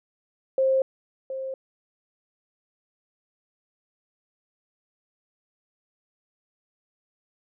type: tone with echo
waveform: sine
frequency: 530 Hz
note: C5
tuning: 22 cents sharp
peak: -18 dBFS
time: 0.58-0.82 s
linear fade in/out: 2 ms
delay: 720 ms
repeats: 1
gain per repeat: -11 dB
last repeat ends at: 1.54 s
effects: none